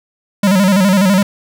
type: tone with vibrato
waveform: square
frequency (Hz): 193.3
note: G3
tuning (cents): -24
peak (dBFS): -9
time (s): 0.43-1.23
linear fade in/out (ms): 5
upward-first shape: square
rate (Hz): 12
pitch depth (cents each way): 84
effects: none